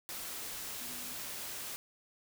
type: tone in noise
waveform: sine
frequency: 246.9 Hz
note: B3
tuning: in tune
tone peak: -53 dBFS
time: 0.81-1.13 s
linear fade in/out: 0 ms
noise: white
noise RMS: -42 dBFS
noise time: 0.09-1.76 s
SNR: -14 dB
effects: none